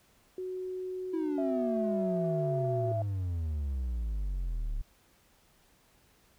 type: tone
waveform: sine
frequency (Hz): 370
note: F#4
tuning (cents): 0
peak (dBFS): -34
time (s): 0.38-2.92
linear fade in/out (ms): 2
type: exponential sweep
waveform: triangle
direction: down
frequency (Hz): 332.1 to 34.65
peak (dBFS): -28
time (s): 1.13-4.82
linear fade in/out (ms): 10
type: tone with pitch glide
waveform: sine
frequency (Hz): 659.3 to 671.2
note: E5 to E5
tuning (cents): 0 to +31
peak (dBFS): -31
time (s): 1.38-3.02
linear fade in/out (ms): 2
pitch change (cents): +31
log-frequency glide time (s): 2.31-2.68
effects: tanh soft clip ceiling -17 dBFS + pink hiss -65 dBFS RMS until 6.38 s